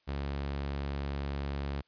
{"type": "tone", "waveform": "sawtooth", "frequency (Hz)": 70, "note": "C#2", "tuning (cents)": 18, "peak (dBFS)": -29, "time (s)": [0.07, 1.82], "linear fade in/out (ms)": 20, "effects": ["white hiss -72 dBFS RMS until 1.87 s", "resampled to 11025 Hz"]}